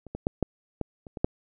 clicks, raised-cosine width 2 ms, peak -29 / -20 / -11 / -10 / -15 / -29 / -22 / -8 dBFS, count 8, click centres 0.067 / 0.15 / 0.269 / 0.427 / 0.813 / 1.068 / 1.172 / 1.245 s, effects none

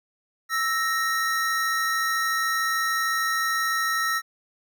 square tone pair together, 1318.5 / 1864.6 Hz, E6 / A#6, 0 / 0 cents, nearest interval tritone, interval 600 cents, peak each -26 / -26 dBFS, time 0.49-4.22 s, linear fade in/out 50 ms, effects none

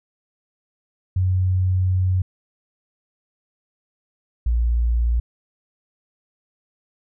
sine tone pair in turn, 92.5 / 58.44 Hz, F#2 / A#1, 0 / +5 cents, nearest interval minor sixth, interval 795 cents, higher first, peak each -16 dBFS, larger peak neither, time 1.16-2.22 / 4.46-5.2 s, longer first, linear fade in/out 5 ms, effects none

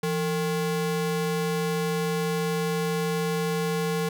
square ring-modulated tone, 311.1 Hz, D#4, in tune, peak -22 dBFS, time 0.03-4.09 s, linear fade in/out 5 ms, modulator 142 Hz, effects none

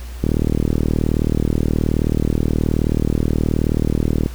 click train, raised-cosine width 3 ms, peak -4 dBFS, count 157, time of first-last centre 0.24-4.261 s, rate 38.8 Hz, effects added 60 Hz sine -28 dBFS peak until 4.34 s + pink hiss -41 dBFS RMS until 4.34 s

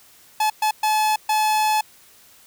45% pulse tone bursts at uneven times, 859 Hz, A5, 42 cents flat, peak -17 dBFS, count 4, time 0.4-0.5 / 0.62-0.71 / 0.83-1.16 / 1.29-1.81 s, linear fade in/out 5 ms, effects white hiss -51 dBFS RMS until 2.46 s

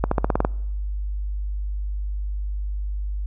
accelerating click train, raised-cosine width 1 ms, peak -5 dBFS, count 8, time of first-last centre 0.04-0.449 s, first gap 74 ms, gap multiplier 0.92, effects noise-tail reverb RT60 1.0 s tail -26 dB re dry + added 50 Hz sine -24 dBFS peak until 3.26 s

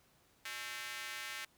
square tone with high-pass filter, 121.1 Hz, B2, 34 cents flat, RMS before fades -44 dBFS, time 0.45-1.45 s, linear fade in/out 5 ms, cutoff 1900 Hz, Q 1.6, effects pink hiss -69 dBFS RMS until 1.57 s + high-pass 60 Hz 12 dB/octave

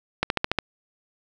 click train, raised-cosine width 0.3 ms, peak -5 dBFS, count 6, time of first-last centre 0.23-0.587 s, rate 14 Hz, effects none

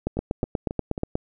two click trains, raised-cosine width 2 ms, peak -10 / -16 dBFS, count 10 / 4, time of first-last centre 0.07-1.154 / 0.17-0.979 s, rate 8.3 / 3.71 Hz, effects none

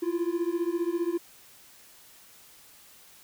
triangle beating tone pair, 335.7 / 350.7 Hz, E4 / F4, +32 / +7 cents, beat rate 15 Hz, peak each -27 dBFS, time 0.02-1.18 s, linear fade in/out 10 ms, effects white hiss -54 dBFS RMS until 3.23 s

